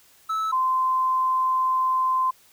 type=tone pair in turn; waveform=triangle / sine; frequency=1305 / 1035.8 Hz; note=E6 / C6; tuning=-18 / -18 cents; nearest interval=major third; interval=400 cents; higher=first; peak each=-21 / -19 dBFS; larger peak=second; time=0.29-0.52 / 0.52-2.31 s; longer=second; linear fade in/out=10 ms; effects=white hiss -56 dBFS RMS until 2.52 s